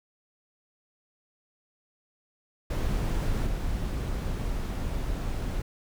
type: noise with level steps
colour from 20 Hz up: brown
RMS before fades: -27 / -30 dBFS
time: 2.7-5.62 s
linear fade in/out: 5 ms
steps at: 3.46 s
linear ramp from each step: 10 ms
effects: none